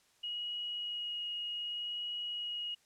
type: tone with vibrato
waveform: sine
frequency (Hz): 2892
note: F#7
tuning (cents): -40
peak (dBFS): -36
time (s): 0.23-2.75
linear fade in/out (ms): 10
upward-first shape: sine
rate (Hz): 0.65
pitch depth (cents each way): 8
effects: white hiss -69 dBFS RMS until 2.85 s + low-pass 9000 Hz 12 dB/octave